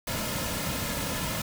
pink noise with comb filter, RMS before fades -31 dBFS, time 0.07-1.42 s, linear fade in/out 5 ms, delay 2.6 ms, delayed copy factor -0.55, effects none

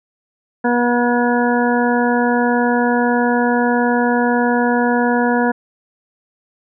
harmonic tone, 241.6 Hz, B3, 38 cents flat, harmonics 1 / 2 / 3 / 4 / 6 / 7, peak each -16 / -19 / -21 / -22 / -24 / -24 dBFS, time 0.64-5.52 s, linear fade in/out 10 ms, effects none

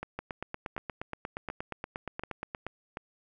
two click trains, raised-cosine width 0.5 ms, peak -21 / -20 dBFS, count 5 / 22, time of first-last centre 0.03-2.971 / 0.19-2.666 s, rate 1.36 / 8.48 Hz, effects none

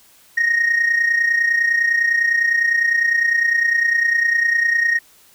sine tone with amplitude modulation, 1864.7 Hz, A#6, in tune, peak -9 dBFS, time 0.37-4.99 s, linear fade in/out 10 ms, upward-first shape sine, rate 29.9 Hz, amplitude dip 70%, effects tanh soft clip ceiling -11 dBFS + white hiss -51 dBFS RMS until 5.34 s

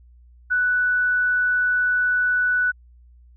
sine tone, 1484 Hz, F#6, 5 cents sharp, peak -17 dBFS, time 0.5-2.72 s, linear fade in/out 20 ms, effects added 60 Hz sine -47 dBFS peak until 3.36 s

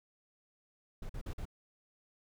brown noise bursts, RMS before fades -40 dBFS, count 4, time 1.02-1.454 s, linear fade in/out 5 ms, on 74 ms, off 46 ms, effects none

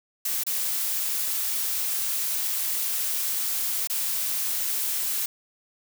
blue noise with dropouts, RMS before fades -27 dBFS, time 0.25-5.26 s, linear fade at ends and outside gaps 5 ms, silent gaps 0.436-0.465 / 3.873-3.898 s, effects none

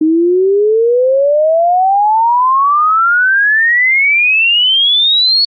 sine exponential sweep, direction up, 308.1 to 4435 Hz, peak -7 dBFS, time 0.01-5.45 s, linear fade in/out 5 ms, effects Opus 32 kbps

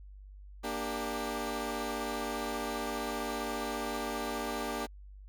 15% pulse chord, G minor, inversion first, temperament equal with one note detuned, 233.1 / 293.7 / 396.6 Hz, Bb3 / D4 / G4, 0 / 0 / +20 cents, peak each -32 dBFS, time 0.63-4.87 s, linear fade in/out 20 ms, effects added 49 Hz sine -47 dBFS peak until 5.28 s

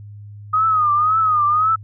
sine tone with vibrato, 1244.5 Hz, D#6, in tune, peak -13 dBFS, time 0.53-1.76 s, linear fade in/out 10 ms, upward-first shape triangle, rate 1.9 Hz, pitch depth 110 cents each way, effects added 103 Hz sine -34 dBFS peak until 1.83 s

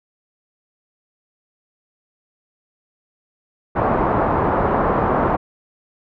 white low-pass noise, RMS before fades -18 dBFS, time 3.75-5.37 s, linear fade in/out 20 ms, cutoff 1100 Hz, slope 24 dB/octave, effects none

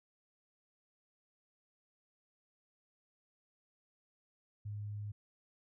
sine tone, 103.83 Hz, G#2, in tune, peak -39 dBFS, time 4.65-5.12 s, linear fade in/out 10 ms, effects none

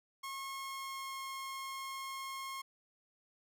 sawtooth tone with pitch glide, 1085 to 1076.9 Hz, C#6 to C6, -37 to +50 cents, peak -37 dBFS, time 0.23-2.62 s, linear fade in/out 10 ms, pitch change -13 cents, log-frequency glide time 0.47-1.21 s, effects none

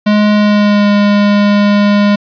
square tone with pitch glide, 209.5 to 204.8 Hz, G#3 to G#3, +15 to -24 cents, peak -7 dBFS, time 0.06-2.16 s, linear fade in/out 10 ms, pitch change -39 cents, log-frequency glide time 0.32-0.89 s, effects resampled to 11025 Hz + 7-bit

